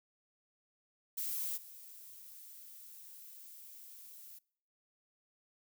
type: noise with level steps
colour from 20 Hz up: violet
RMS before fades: -38 / -53 dBFS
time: 1.17-4.39 s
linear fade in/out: 10 ms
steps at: 1.56 s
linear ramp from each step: 20 ms
effects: noise-tail reverb RT60 0.6 s tail -25 dB re dry